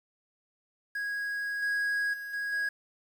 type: tone with level steps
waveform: triangle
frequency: 1652 Hz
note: G#6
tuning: 10 cents flat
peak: -29 / -25 / -35 / -29 / -26 dBFS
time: 0.95-2.69 s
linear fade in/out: 5 ms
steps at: 1.62 / 2.13 / 2.33 / 2.52 s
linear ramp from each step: 10 ms
effects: 9-bit